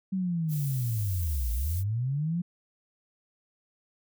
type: linear two-way sweep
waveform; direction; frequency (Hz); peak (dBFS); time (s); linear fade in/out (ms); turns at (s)
sine; down then up; 193.5 to 54.6 to 178.8; -26; 0.12-2.42; 10; 1.52
type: noise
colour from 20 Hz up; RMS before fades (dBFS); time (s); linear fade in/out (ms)
violet; -40; 0.48-1.84; 50
effects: none